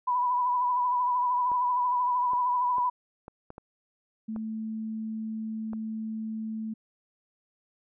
sine tone with vibrato, 987.8 Hz, B5, in tune, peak -23 dBFS, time 0.07-2.9 s, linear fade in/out 10 ms, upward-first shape triangle, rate 13 Hz, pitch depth 45 cents each way
clicks, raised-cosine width 1 ms, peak -28 dBFS, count 8, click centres 1.517 / 2.334 / 2.783 / 3.281 / 3.504 / 3.581 / 4.362 / 5.733 s
sine tone, 220 Hz, A3, in tune, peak -31 dBFS, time 4.28-6.74 s, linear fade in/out 10 ms
effects none

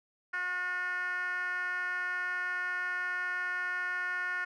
10% pulse tone with band-pass filter, 361.1 Hz, F#4, 42 cents flat, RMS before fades -34 dBFS, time 0.33-4.45 s, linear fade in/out 10 ms, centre 1600 Hz, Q 9.8, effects none

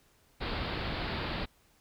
pink low-pass noise, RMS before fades -35 dBFS, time 0.4-1.46 s, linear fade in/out 20 ms, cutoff 4700 Hz, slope 96 dB/octave, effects pink hiss -66 dBFS RMS until 1.8 s

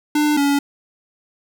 square tone pair in turn, 298.5 / 283.2 Hz, D4 / C#4, +28 / +37 cents, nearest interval minor second, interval 91 cents, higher first, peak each -15 dBFS, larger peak neither, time 0.15-0.37 / 0.37-0.59 s, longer neither, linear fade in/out 5 ms, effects none

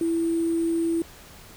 sine tone with sample-and-hold, 332.1 Hz, E4, 13 cents sharp, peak -21 dBFS, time 0.01-1.02 s, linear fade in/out 2 ms, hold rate 8820 Hz, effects pink hiss -47 dBFS RMS until 1.56 s

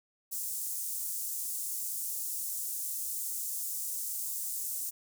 pink high-pass noise, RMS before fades -36 dBFS, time 0.31-4.91 s, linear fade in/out 20 ms, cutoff 7500 Hz, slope 24 dB/octave, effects none

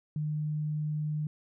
sine tone, 151.7 Hz, D#3, 44 cents flat, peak -29 dBFS, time 0.16-1.27 s, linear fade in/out 2 ms, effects none

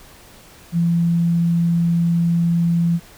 sine tone, 169.6 Hz, E3, 50 cents sharp, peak -14 dBFS, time 0.72-3 s, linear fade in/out 50 ms, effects pink hiss -45 dBFS RMS until 3.17 s

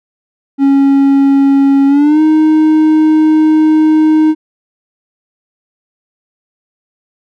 triangle tone with pitch glide, 275.8 to 311.4 Hz, C#4 to D#4, -9 to +2 cents, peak -3 dBFS, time 0.58-4.35 s, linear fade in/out 50 ms, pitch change +211 cents, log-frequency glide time 1.87-2.21 s, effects none

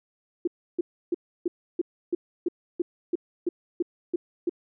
sine tone bursts, 347.6 Hz, F4, 8 cents flat, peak -21 dBFS, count 13, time 0.45-4.495 s, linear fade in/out 5 ms, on 25 ms, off 310 ms, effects none

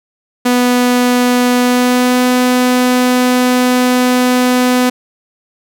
sawtooth tone with pitch glide, 246.9 to 250.2 Hz, B3 to B3, 0 to +23 cents, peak -5 dBFS, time 0.45-4.9 s, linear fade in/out 10 ms, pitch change +23 cents, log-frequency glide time 1.6-2.25 s, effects none

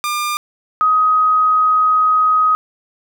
sawtooth / sine tone pair in turn, 1200 / 1258 Hz, D6 / D#6, +37 / +19 cents, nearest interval minor second, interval 82 cents, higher second, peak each -14 / -10 dBFS, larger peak second, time 0.04-0.37 / 0.81-2.55 s, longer second, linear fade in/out 0 ms, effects none

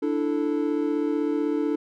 triangle chord, D suspended second, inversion none, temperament equal, 293.7 / 329.6 / 440 Hz, D4 / E4 / A4, 0 / 0 / 0 cents, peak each -23 / -26 / -26 dBFS, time 0.02-1.76 s, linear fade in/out 10 ms, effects none

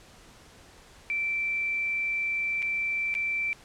sine tone with dropouts, 2338 Hz, D7, 8 cents flat, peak -26 dBFS, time 1.1-3.53 s, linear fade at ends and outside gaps 0 ms, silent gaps 2.621-2.626 / 3.141-3.151 s, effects pink hiss -53 dBFS RMS until 3.64 s + low-pass 9000 Hz 12 dB/octave

